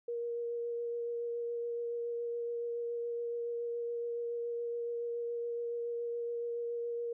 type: tone with vibrato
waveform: sine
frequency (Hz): 471.8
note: A#4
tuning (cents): +21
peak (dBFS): -34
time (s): 0.08-7.13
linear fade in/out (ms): 5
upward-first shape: sine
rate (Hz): 7.1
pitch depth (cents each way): 10
effects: none